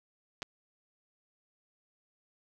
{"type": "clicks", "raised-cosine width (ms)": 0.2, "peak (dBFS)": -20, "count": 2, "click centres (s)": [0.421, 0.428], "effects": []}